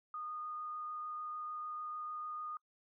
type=tone with vibrato; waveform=sine; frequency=1229 Hz; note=D#6; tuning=22 cents flat; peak=-40 dBFS; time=0.14-2.57 s; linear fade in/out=2 ms; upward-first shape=triangle; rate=6.7 Hz; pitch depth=9 cents each way; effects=noise-tail reverb RT60 0.1 s tail -25 dB re dry